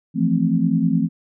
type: chord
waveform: sine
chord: F major seventh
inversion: third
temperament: equal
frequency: 164.81 / 174.61 / 220 / 261.6 Hz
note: E3 / F3 / A3 / C4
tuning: 0 / 0 / 0 / 0 cents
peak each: -21 dBFS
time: 0.14-1.09 s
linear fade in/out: 50 ms
effects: none